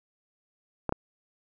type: clicks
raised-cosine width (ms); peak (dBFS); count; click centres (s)
1; -13; 2; 0.893 / 0.924
effects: none